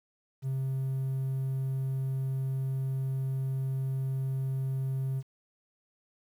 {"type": "tone", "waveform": "triangle", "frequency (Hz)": 133.2, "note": "C3", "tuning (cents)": 31, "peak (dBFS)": -26, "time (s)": [0.42, 5.23], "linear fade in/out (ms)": 50, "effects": ["tanh soft clip ceiling -22 dBFS", "10-bit"]}